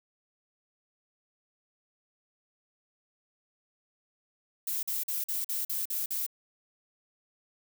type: noise bursts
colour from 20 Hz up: violet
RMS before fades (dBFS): -32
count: 8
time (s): 4.67-6.265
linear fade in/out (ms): 5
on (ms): 160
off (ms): 45
effects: none